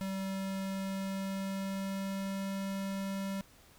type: tone with pitch glide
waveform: square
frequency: 192.9 to 195.03 Hz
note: G3 to G3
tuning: -28 to -9 cents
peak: -35 dBFS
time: 0.01-3.41 s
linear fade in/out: 0 ms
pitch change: +19 cents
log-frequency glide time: 0.41-2.55 s
effects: pink hiss -60 dBFS RMS until 3.78 s